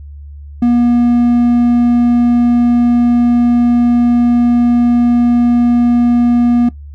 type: tone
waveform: triangle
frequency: 240 Hz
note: B3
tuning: 49 cents flat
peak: -5 dBFS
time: 0.62-6.69 s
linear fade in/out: 5 ms
effects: noise-tail reverb RT60 0.1 s tail -17 dB re dry + added 72 Hz sine -28 dBFS peak until 6.94 s